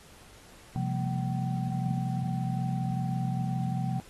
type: tone cluster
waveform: sine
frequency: 129.4 / 171.9 / 197.2 / 229.3 / 764 Hz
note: C3 / F3 / G3 / A#3 / G5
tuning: -19 / -27 / +11 / -28 / -45 cents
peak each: -30 / -32 / -39 / -38 / -39 dBFS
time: 0.76-4 s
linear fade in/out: 0 ms
effects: pink hiss -54 dBFS RMS until 4.09 s + AAC 32 kbps